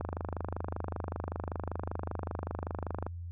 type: click train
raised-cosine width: 1 ms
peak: -21 dBFS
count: 78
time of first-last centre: 0.01-3.066 s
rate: 25.2 Hz
effects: added 86 Hz sine -38 dBFS peak until 3.31 s